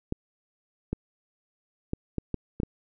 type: clicks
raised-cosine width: 3 ms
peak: -15 dBFS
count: 7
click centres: 0.124 / 0.93 / 1.934 / 2.183 / 2.343 / 2.601 / 2.633 s
effects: none